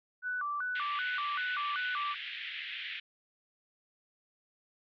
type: tone with vibrato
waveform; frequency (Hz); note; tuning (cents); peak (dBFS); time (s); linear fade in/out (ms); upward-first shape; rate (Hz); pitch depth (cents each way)
sine; 1318.5; E6; 0; -32; 0.22-2.16; 50; square; 2.6; 210
type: band-pass noise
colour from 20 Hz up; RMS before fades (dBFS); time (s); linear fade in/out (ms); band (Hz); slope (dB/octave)
white; -41; 0.75-3; 5; 1700 to 3400; 48
effects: none